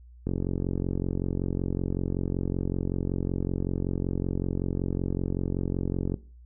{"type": "click train", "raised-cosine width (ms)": 3, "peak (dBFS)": -15, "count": 267, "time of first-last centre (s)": [0.27, 6.142], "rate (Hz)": 45.3, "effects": ["noise-tail reverb RT60 0.4 s tail -20 dB re dry", "added 60 Hz sine -47 dBFS peak until 6.45 s"]}